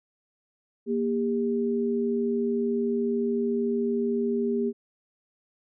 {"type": "tone pair together", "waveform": "sine", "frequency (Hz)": [235.5, 401.9], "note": ["A#3", "G4"], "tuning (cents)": [18, 43], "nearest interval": "major sixth", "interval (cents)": 925, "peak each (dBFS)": -26, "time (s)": [0.86, 4.73], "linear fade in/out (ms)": 50, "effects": []}